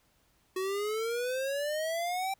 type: exponential sweep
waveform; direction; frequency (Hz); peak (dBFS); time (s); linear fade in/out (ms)
square; up; 370 to 784; -31; 0.56-2.34; 5
effects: pink hiss -69 dBFS RMS until 2.39 s